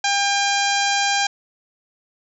harmonic tone, 801 Hz, G5, 37 cents sharp, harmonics 1 / 2 / 3 / 4 / 5 / 6 / 7 / 8 / 9, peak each -21 / -24 / -26 / -27 / -28 / -29 / -29 / -30 / -31 dBFS, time 0.04-1.27 s, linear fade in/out 5 ms, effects none

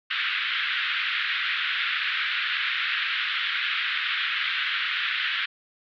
pink band-pass noise, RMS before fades -27 dBFS, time 0.1-5.46 s, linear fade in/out 10 ms, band 1400 to 3700 Hz, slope 48 dB/octave, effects none

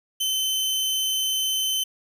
sawtooth tone, 3066 Hz, G7, 39 cents flat, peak -19 dBFS, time 0.2-1.84 s, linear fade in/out 10 ms, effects none

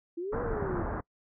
sine exponential two-way sweep, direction up then down, 329.6 to 493.9 to 329.6 Hz, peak -32 dBFS, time 0.17-0.83 s, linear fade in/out 10 ms, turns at 0.41 s
pink low-pass noise, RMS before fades -34 dBFS, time 0.32-1.01 s, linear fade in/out 10 ms, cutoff 1600 Hz, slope 48 dB/octave
clicks, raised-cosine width 2 ms, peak -24 dBFS, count 3, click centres 0.36 / 0.533 / 0.626 s
effects noise-tail reverb RT60 0.1 s tail -24 dB re dry

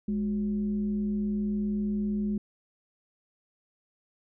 sine tone with frequency modulation, 207.7 Hz, G#3, in tune, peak -26 dBFS, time 0.08-2.38 s, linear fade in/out 5 ms, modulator 159 Hz, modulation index 0.37, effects none

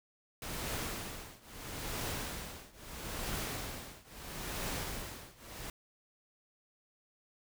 pink noise with tremolo, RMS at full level -37 dBFS, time 0.42-5.7 s, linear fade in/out 2 ms, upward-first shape triangle, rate 0.76 Hz, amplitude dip 95%, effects none

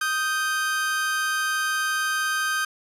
40% pulse tone pair together, 1244 / 1563.5 Hz, D#6 / G6, -1 / -5 cents, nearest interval major third, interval 396 cents, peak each -27 / -23 dBFS, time 0.01-2.65 s, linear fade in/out 5 ms, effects resampled to 32000 Hz

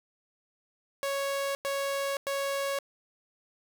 sawtooth tone bursts, 554.4 Hz, C#5, in tune, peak -25 dBFS, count 3, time 1.03-2.788 s, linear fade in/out 0 ms, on 520 ms, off 99 ms, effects none

